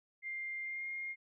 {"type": "tone with pitch glide", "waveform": "sine", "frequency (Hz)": [2100, 2128], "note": ["C7", "C7"], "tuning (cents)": [6, 29], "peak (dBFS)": -38, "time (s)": [0.22, 1.16], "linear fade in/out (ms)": 50, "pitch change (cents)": 23, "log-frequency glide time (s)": [0.61, 0.86], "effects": []}